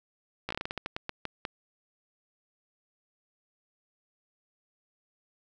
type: slowing click train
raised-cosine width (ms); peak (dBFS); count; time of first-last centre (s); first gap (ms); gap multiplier
0.3; -17; 14; 0.49-1.452; 15; 1.24
effects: none